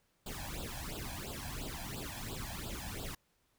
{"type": "noise with flanger", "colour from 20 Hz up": "pink", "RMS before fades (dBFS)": -42, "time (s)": [0.26, 3.15], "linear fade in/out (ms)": 5, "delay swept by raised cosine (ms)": [0.24, 1.24], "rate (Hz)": 2.9, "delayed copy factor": 0.95, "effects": ["pink hiss -75 dBFS RMS until 3.58 s"]}